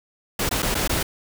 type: noise with dropouts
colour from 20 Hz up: pink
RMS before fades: -23 dBFS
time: 0.39-1.03 s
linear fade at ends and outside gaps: 5 ms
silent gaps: 0.492-0.511 / 0.622-0.627 / 0.745-0.751 / 0.877-0.894 s
effects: none